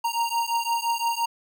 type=beating tone pair; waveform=square; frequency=927 / 932.8 Hz; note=A#5 / A#5; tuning=-10 / +1 cents; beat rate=5.8 Hz; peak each=-27 dBFS; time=0.04-1.26 s; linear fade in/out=10 ms; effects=none